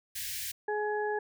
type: band-stop noise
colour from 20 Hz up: white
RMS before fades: -37 dBFS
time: 0.15-0.52 s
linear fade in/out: 10 ms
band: 120 to 1600 Hz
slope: 96 dB/octave
type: harmonic tone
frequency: 420.7 Hz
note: G#4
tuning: 22 cents sharp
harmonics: 1 / 2 / 4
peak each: -31 / -34 / -37 dBFS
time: 0.68-1.19 s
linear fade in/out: 5 ms
effects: none